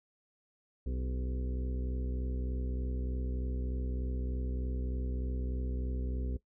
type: harmonic tone with a mistuned harmonic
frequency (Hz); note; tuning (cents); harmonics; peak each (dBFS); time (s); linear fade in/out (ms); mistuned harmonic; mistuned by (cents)
63.3; B1; +43; 1 / 2 / 3 / 4 / 5 / 6 / 7 / 8; -33 / -45 / -48 / -44 / -55 / -49 / -50 / -54; 0.86-6.37; 5; 7; -50
effects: noise-tail reverb RT60 0.1 s tail -17 dB re dry